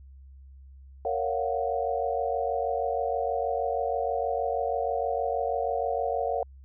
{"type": "chord", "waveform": "sine", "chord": "Gb major seventh", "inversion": "first", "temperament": "just", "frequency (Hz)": [462.5, 555, 693.7, 740], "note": ["Bb4", "Db5", "F5", "Gb5"], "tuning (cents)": [-14, 2, -12, 0], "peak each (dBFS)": -31, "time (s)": [1.05, 6.43], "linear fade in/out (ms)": 2, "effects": ["added 67 Hz sine -46 dBFS peak until 6.64 s"]}